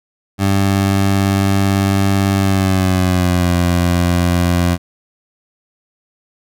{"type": "tone with pitch glide", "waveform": "20% pulse", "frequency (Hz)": [98, 87.81], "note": ["G2", "F2"], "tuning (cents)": [0, 10], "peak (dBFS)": -7, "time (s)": [0.38, 4.78], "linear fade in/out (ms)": 50, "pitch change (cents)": -190, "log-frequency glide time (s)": [2.35, 3.54], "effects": []}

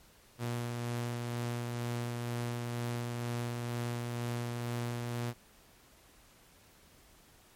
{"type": "tone with tremolo", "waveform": "sawtooth", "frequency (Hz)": 119.6, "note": "A#2", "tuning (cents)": 45, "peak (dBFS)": -29, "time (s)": [0.38, 5.34], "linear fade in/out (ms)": 50, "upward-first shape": "sine", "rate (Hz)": 2.1, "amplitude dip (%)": 25, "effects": ["pink hiss -61 dBFS RMS until 7.55 s", "MP3 64 kbps"]}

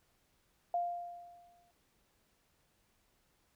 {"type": "tone with exponential decay", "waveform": "sine", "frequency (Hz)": 698.5, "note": "F5", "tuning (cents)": 0, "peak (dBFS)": -29, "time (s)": [0.74, 1.71], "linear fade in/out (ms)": 2, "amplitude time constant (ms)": 210, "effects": ["pink hiss -74 dBFS RMS until 3.55 s"]}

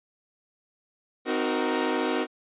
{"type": "chord", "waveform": "sawtooth", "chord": "C half-diminished seventh", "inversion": "none", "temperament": "equal with one note detuned", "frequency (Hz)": [257.7, 311.1, 370, 466.2], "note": ["C4", "Eb4", "Gb4", "Bb4"], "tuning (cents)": [-26, 0, 0, 0], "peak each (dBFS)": -26, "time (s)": [1.25, 2.27], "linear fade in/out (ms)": 50}
{"type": "noise with exponential decay", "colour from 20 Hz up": "violet", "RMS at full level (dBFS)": -33, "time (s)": [1.77, 1.89], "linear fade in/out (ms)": 1, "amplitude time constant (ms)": 24}
{"effects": ["resampled to 8000 Hz"]}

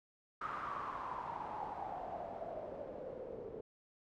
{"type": "noise with low-pass filter sweep", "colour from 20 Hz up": "white", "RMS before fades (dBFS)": -44, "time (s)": [0.41, 3.61], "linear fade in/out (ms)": 5, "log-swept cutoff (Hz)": [1300, 440], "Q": 6.7, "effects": []}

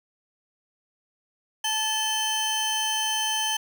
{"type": "tone pair together", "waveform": "25% pulse", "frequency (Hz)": [870, 3087], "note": ["A5", "G7"], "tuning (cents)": [-20, -27], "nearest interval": "octave + minor seventh", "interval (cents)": 2193, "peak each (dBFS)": [-25, -22], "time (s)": [1.64, 3.57], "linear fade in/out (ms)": 5, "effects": []}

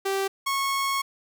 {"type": "tone pair in turn", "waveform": "sawtooth", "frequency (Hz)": [389.8, 1097.1], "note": ["G4", "C#6"], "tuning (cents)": [-10, -18], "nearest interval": "octave + tritone", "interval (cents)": 1792, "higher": "second", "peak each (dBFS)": -20, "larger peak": "neither", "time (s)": [[0.05, 0.28], [0.46, 1.02]], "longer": "second", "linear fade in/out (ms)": 10, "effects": []}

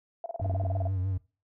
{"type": "tone bursts", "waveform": "sine", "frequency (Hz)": 674, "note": "E5", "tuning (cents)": 38, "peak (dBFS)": -31, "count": 13, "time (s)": [0.24, 0.872], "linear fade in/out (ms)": 2, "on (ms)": 20, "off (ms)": 31}
{"type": "clicks", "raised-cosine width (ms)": 3, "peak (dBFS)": -29, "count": 5, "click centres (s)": [0.399, 0.458, 0.497, 0.539, 0.637]}
{"type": "tone with vibrato", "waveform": "triangle", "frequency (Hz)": 94.1, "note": "F#2", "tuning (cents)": 30, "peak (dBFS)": -25, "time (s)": [0.41, 1.18], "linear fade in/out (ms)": 10, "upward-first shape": "sine", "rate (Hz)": 6.3, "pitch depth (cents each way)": 56}
{"effects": ["noise-tail reverb RT60 0.3 s tail -19 dB re dry"]}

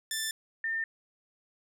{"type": "tone pair in turn", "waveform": ["10% pulse", "sine"], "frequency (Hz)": [1768, 1807.2], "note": ["A6", "A6"], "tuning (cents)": [8, 46], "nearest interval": "unison", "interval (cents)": 38, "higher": "second", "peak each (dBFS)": [-22, -29], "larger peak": "first", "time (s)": [[0.11, 0.31], [0.64, 0.84]], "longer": "neither", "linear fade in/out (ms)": 2, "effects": []}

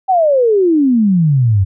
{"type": "exponential sweep", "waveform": "sine", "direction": "down", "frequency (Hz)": [784, 91.7], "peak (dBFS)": -8, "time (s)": [0.08, 1.65], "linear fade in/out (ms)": 20, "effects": []}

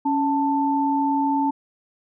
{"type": "tone pair together", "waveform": "sine", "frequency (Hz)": [278.4, 884], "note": ["C#4", "A5"], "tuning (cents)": [8, 8], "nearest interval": "octave + minor sixth", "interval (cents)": 2000, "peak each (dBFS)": -21, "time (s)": [0.05, 1.51], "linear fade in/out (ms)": 10, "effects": []}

